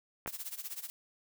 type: clicks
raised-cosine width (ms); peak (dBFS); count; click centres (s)
0.5; -23; 2; 0.261 / 0.277
type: noise with tremolo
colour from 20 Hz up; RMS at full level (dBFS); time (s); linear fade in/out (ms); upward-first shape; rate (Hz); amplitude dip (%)
blue; -39; 0.27-0.9; 0; sine; 16; 85
effects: none